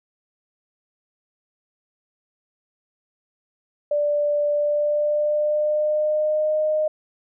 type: tone with pitch glide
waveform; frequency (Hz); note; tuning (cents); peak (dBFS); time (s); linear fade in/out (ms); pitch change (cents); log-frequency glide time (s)
sine; 587.3 to 615.8; D5 to D#5; 0 to -18; -18; 3.91-6.88; 5; +82; 4.52-6.57
effects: none